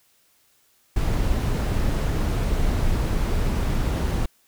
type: noise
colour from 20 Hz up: brown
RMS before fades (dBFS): -22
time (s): 0.96-4.26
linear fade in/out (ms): 5
effects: white hiss -62 dBFS RMS until 4.47 s